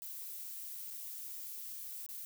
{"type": "noise with dropouts", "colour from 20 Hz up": "violet", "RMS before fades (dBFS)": -45, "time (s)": [0.02, 2.25], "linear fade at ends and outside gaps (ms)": 0, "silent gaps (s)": [[0.904, 0.908], [2.064, 2.089]], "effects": []}